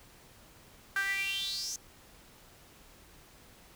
sawtooth tone with high-pass filter sweep, 391.9 Hz, G4, in tune, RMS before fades -34 dBFS, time 0.96-1.76 s, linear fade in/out 2 ms, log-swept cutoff 1500 to 6400 Hz, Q 8.5, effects pink hiss -57 dBFS RMS until 3.75 s

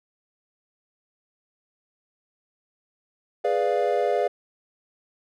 triangle chord, G# diminished seventh, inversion none, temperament equal, 415.3 / 493.9 / 587.3 / 698.5 Hz, G#4 / B4 / D5 / F5, 0 / 0 / 0 / 0 cents, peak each -24 dBFS, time 3.44-4.28 s, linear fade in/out 10 ms, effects none

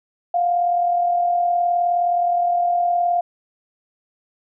sine tone pair together, 700.7 / 740 Hz, F5 / F#5, +6 / 0 cents, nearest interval minor second, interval 94 cents, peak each -16 / -28 dBFS, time 0.34-3.21 s, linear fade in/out 5 ms, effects none

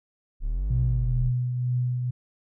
triangle linear two-way sweep, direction up then down, 31.09 to 61.74 to 31.09 Hz, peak -22 dBFS, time 0.4-1.32 s, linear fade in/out 50 ms, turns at 0.81 s
sine tone with tremolo, 124.3 Hz, B2, 12 cents sharp, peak -21 dBFS, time 0.7-2.11 s, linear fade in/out 10 ms, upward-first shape triangle, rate 2.1 Hz, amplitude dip 40%
effects none

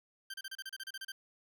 20% pulse tone bursts, 1565 Hz, G6, 3 cents flat, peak -36 dBFS, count 12, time 0.3-1.12 s, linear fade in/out 5 ms, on 39 ms, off 32 ms, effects none

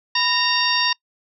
harmonic tone with a mistuned harmonic, 925 Hz, A#5, 14 cents flat, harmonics 1 / 2 / 3 / 4 / 5 / 6, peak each -24 / -24 / -24 / -24 / -24 / -24 dBFS, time 0.15-0.93 s, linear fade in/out 5 ms, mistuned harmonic 1, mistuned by +120 cents, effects noise-tail reverb RT60 0.1 s tail -26 dB re dry

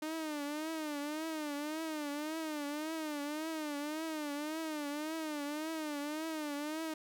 sawtooth tone with vibrato, 304.5 Hz, D#4, 37 cents flat, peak -33 dBFS, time 0.02-6.94 s, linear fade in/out 5 ms, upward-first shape triangle, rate 1.8 Hz, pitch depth 120 cents each way, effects none

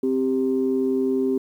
sine tone pair together, 262.1 / 393.7 Hz, C4 / G4, +3 / +8 cents, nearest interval perfect fifth, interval 705 cents, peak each -21 dBFS, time 0.03-1.38 s, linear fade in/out 5 ms, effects tanh soft clip ceiling -12 dBFS + 9-bit

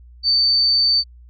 sine tone, 4564 Hz, C#8, 50 cents sharp, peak -13 dBFS, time 0.23-1.04 s, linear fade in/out 50 ms, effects added 60 Hz sine -41 dBFS peak until 1.29 s

